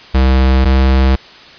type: tone pair in turn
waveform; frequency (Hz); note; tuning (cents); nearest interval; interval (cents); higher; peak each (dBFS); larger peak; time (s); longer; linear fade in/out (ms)
square; 65.41 / 65.9; C2 / C2; 0 / +13; unison; 13; second; -8; neither; 0.14-0.65 / 0.65-1.16; neither; 10
effects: white hiss -37 dBFS RMS until 1.58 s + resampled to 11025 Hz